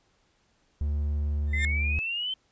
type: tone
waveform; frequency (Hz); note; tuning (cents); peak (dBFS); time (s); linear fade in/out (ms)
triangle; 73.42; D2; 0; -23; 0.81-1.99; 0
type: tone with exponential growth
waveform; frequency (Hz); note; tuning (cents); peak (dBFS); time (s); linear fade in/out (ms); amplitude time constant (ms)
35% pulse; 1800; A6; +39; -23; 1.47-1.65; 1; 38
type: exponential sweep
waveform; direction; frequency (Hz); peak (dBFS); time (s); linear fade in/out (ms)
sine; up; 2022 to 3110; -28; 1.53-2.34; 5
effects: pink hiss -68 dBFS RMS until 2.51 s + resampled to 16000 Hz